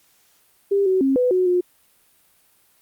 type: tone with pitch steps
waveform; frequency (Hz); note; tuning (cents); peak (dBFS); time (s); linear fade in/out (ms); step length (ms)
sine; 398.3 / 376.1 / 269.3 / 498.5 / 367.7 / 358.1; G4 / F#4 / C#4 / B4 / F#4 / F4; +28 / +28 / -50 / +16 / -11 / +43; -15; 0.71-1.61; 10; 150
effects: white hiss -59 dBFS RMS until 2.81 s + Opus 48 kbps